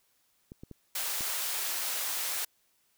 clicks, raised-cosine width 3 ms, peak -31 dBFS, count 4, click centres 0.519 / 0.635 / 0.713 / 1.208 s
white high-pass noise, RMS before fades -33 dBFS, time 0.95-2.45 s, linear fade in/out 5 ms, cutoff 590 Hz, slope 12 dB/octave
effects white hiss -71 dBFS RMS until 2.97 s

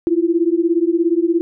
sine beating tone pair, 329.6 / 346.6 Hz, E4 / F4, 0 / -13 cents, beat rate 17 Hz, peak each -16 dBFS, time 0.07-1.41 s, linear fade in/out 0 ms, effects none

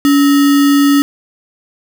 sine tone with sample-and-hold, 283.3 Hz, C#4, 38 cents sharp, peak -6 dBFS, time 0.05-1.02 s, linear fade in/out 0 ms, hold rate 1575 Hz, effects none

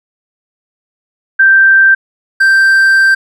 sine / triangle tone pair in turn, 1568 / 1568 Hz, G6 / G6, 0 / 0 cents, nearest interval unison, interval 0 cents, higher neither, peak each -3 dBFS, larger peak neither, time 1.39-1.95 / 2.4-3.15 s, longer second, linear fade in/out 10 ms, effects none

